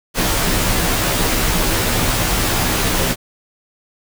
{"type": "noise with comb filter", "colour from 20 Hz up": "pink", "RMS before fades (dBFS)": -17, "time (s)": [0.14, 3.16], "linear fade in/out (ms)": 50, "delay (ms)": 14, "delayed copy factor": -0.85, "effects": []}